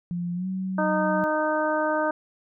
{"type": "tone with pitch glide", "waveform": "sine", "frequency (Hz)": [174.61, 188.23], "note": ["F3", "F#3"], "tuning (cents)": [0, 30], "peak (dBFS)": -26, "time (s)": [0.11, 1.24], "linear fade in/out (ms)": 0, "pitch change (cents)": 130, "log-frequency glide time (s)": [0.34, 0.47]}
{"type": "harmonic tone", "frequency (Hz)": 307.9, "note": "D#4", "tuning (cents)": -18, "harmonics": [1, 2, 3, 4, 5], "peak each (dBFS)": [-29, -25, -28, -31, -30], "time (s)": [0.78, 2.11], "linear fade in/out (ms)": 5}
{"effects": []}